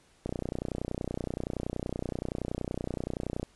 click train, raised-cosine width 2 ms, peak -19 dBFS, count 98, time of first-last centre 0.26-3.43 s, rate 30.6 Hz, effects pink hiss -63 dBFS RMS until 3.55 s + resampled to 24000 Hz

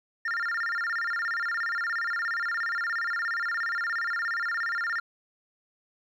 sine tone with vibrato, 1592 Hz, G6, 26 cents sharp, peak -24 dBFS, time 0.25-5 s, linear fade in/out 5 ms, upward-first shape square, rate 17 Hz, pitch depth 230 cents each way, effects tanh soft clip ceiling -26 dBFS + 11-bit

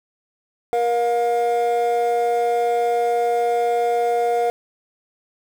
triangle tone pair together, 473.5 / 710 Hz, A#4 / F5, +27 / +28 cents, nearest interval perfect fifth, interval 701 cents, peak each -17 dBFS, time 0.73-4.5 s, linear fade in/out 0 ms, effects tanh soft clip ceiling -9 dBFS + 7-bit

